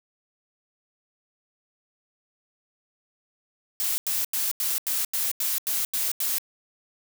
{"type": "noise bursts", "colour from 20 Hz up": "blue", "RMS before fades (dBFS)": -26, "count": 10, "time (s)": [3.8, 6.383], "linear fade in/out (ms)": 0, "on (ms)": 180, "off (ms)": 87, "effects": []}